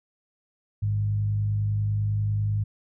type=tone with frequency modulation; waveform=sine; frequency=103.83 Hz; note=G#2; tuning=in tune; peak=-22 dBFS; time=0.82-2.64 s; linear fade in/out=10 ms; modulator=50.1 Hz; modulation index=0.36; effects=none